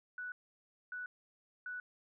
sine tone bursts, 1480 Hz, F#6, in tune, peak -40 dBFS, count 3, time 0.18-1.8 s, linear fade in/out 2 ms, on 140 ms, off 600 ms, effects none

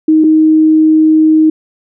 sine tone pair in turn, 313.5 / 313.5 Hz, D#4 / D#4, +13 / +13 cents, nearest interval unison, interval 0 cents, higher neither, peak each -4 dBFS, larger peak neither, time 0.08-0.24 / 0.24-1.5 s, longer second, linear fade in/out 5 ms, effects none

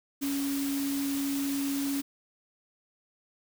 sine tone in noise, 278.4 Hz, C#4, 8 cents sharp, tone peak -28 dBFS, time 0.21-2.02 s, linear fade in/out 20 ms, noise white, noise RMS -38 dBFS, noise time 0.21-2.02 s, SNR +7 dB, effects none

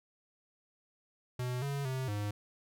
square tone with pitch steps, 124.9 / 140.5 / 130.8 / 103.5 Hz, B2 / C#3 / C3 / G#2, +20 / +24 / 0 / -5 cents, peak -34 dBFS, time 1.39-2.31 s, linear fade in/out 5 ms, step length 230 ms, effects none

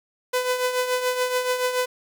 sawtooth tone with tremolo, 502 Hz, B4, 28 cents sharp, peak -15 dBFS, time 0.33-1.86 s, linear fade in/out 10 ms, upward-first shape triangle, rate 7 Hz, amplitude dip 65%, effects 8-bit

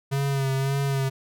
square tone with vibrato, 136.7 Hz, C#3, 24 cents flat, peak -23 dBFS, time 0.11-1.1 s, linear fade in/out 20 ms, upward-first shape sine, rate 1.8 Hz, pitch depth 35 cents each way, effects none

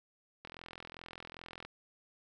click train, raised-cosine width 0.3 ms, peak -30 dBFS, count 52, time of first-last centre 0.45-1.65 s, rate 42.5 Hz, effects none

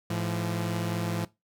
sawtooth tone pair together, 107.72 / 171 Hz, A2 / F3, -36 / -36 cents, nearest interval minor sixth, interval 800 cents, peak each -27 dBFS, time 0.1-1.25 s, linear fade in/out 5 ms, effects noise-tail reverb RT60 0.2 s tail -19 dB re dry

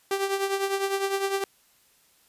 sawtooth tone with tremolo, 392 Hz, G4, in tune, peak -18 dBFS, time 0.11-1.44 s, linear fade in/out 2 ms, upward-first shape triangle, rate 9.9 Hz, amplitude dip 70%, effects white hiss -62 dBFS RMS until 2.28 s + resampled to 32000 Hz

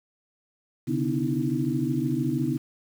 sine tone cluster, 131.2 / 144.7 / 250.7 / 298.5 / 324.5 Hz, C3 / D3 / B3 / D4 / E4, +5 / -25 / +26 / +28 / -27 cents, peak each -31 / -30 / -28 / -31 / -29 dBFS, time 0.87-2.58 s, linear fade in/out 20 ms, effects 8-bit

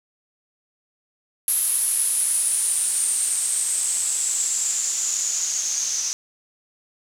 blue noise with low-pass filter sweep, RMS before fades -23 dBFS, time 1.48-6.13 s, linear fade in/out 0 ms, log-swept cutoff 11000 to 6100 Hz, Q 9.6, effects none

